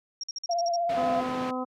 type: tone bursts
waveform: sine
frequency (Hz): 5588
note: F8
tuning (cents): 0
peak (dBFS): -31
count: 8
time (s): 0.21-0.76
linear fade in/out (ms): 2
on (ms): 25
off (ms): 50
type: tone with vibrato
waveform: sine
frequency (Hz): 688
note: F5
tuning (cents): -26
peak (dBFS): -24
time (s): 0.49-1.21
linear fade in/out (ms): 10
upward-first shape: triangle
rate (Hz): 16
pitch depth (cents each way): 36
type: low-pass noise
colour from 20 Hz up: pink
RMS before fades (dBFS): -36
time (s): 0.89-1.51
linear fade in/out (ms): 5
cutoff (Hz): 3200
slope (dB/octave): 12
type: harmonic tone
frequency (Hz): 254.8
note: C4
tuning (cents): -46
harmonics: 1 / 2 / 3 / 4 / 5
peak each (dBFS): -31 / -34 / -36 / -37 / -38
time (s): 0.96-1.65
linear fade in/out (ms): 20
effects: high-pass 150 Hz 12 dB/octave